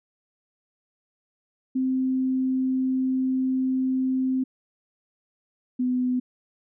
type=tone pair in turn; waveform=sine; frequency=260.2 / 251.3 Hz; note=C4 / B3; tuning=-9 / +30 cents; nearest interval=minor second; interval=61 cents; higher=first; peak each=-21 dBFS; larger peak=neither; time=1.75-4.44 / 5.79-6.2 s; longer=first; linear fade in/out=10 ms; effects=none